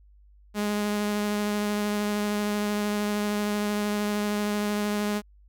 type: tone with vibrato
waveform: sawtooth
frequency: 207.7 Hz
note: G#3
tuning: in tune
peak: -21 dBFS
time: 0.54-5.22 s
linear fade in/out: 50 ms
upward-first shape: triangle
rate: 13 Hz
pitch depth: 13 cents each way
effects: added 50 Hz sine -52 dBFS peak until 5.48 s